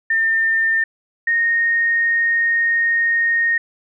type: tone pair in turn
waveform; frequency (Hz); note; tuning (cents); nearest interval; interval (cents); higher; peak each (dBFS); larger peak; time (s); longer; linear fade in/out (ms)
sine; 1805 / 1853.6; A6 / A#6; +44 / -10; unison; 46; second; -14; neither; 0.1-0.84 / 1.27-3.58; second; 5
effects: none